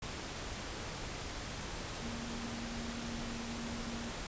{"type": "tone in noise", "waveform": "sine", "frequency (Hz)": 233.1, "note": "A#3", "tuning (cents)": 0, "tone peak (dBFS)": -42, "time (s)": [2.02, 4.11], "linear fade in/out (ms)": 5, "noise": "pink", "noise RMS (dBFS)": -42, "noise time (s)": [0.02, 4.27], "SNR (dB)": -3, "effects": ["resampled to 16000 Hz"]}